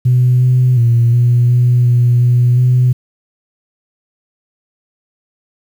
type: tone with pitch steps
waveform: sine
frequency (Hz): 125 / 126.5 / 117.8 / 121 / 122.6 / 121.3 / 122.3 / 125.5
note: B2 / B2 / A#2 / B2 / B2 / B2 / B2 / B2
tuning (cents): +21 / +42 / +19 / -35 / -12 / -31 / -16 / +28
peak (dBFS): -6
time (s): 0.05-2.93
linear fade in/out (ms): 10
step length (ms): 360
effects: tanh soft clip ceiling -3 dBFS + 7-bit